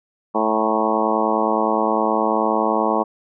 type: harmonic tone with a mistuned harmonic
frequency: 109.7 Hz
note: A2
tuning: 5 cents flat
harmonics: 2 / 3 / 4 / 5 / 6 / 7 / 8 / 9 / 10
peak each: -25 / -25 / -25 / -25 / -25 / -25 / -25 / -25 / -25 dBFS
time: 0.34-3.04 s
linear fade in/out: 20 ms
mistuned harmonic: 9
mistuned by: -36 cents
effects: none